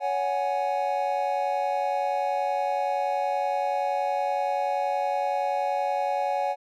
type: chord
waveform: triangle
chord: C# suspended fourth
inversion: none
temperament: equal with one note detuned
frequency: 562.1 / 740 / 830.6 Hz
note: C#5 / F#5 / G#5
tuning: +24 / 0 / 0 cents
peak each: -27 / -26 / -26 dBFS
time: 0-6.56 s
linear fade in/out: 50 ms
effects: none